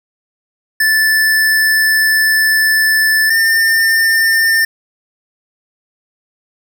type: tone pair in turn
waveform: square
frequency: 1754 / 1802.3 Hz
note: A6 / A6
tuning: -6 / +41 cents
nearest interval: unison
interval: 47 cents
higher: second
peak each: -10 dBFS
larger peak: neither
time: 0.8-3.3 / 3.3-4.65 s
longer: first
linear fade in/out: 5 ms
effects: none